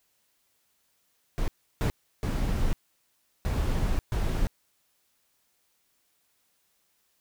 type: noise bursts at uneven times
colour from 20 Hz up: brown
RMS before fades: -26 dBFS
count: 5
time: 1.38-1.48 / 1.81-1.9 / 2.23-2.73 / 3.45-3.99 / 4.12-4.47 s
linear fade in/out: 0 ms
effects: white hiss -71 dBFS RMS until 7.2 s